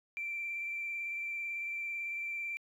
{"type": "tone with vibrato", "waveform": "triangle", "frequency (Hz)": 2349, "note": "D7", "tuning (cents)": 0, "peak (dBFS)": -32, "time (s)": [0.17, 2.57], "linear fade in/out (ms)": 0, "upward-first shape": "triangle", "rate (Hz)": 18, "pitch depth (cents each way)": 18, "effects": ["tanh soft clip ceiling -33 dBFS"]}